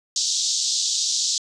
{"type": "band-pass noise", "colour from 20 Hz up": "white", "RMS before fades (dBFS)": -23, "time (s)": [0.16, 1.38], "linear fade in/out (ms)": 2, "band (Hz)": [3600, 7200], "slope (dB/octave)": 48, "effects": ["resampled to 22050 Hz"]}